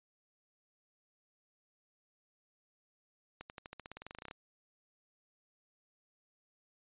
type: accelerating click train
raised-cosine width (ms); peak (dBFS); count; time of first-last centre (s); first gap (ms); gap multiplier
0.3; -29; 18; 3.41-4.311; 89; 0.93
effects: resampled to 8000 Hz